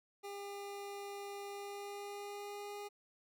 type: tone with pitch glide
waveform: 25% pulse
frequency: 402.3 to 409.6 Hz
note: G4 to G#4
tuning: +45 to -24 cents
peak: -40 dBFS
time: 0.23-2.89 s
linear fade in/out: 20 ms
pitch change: +31 cents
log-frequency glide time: 1.48-2.74 s
effects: none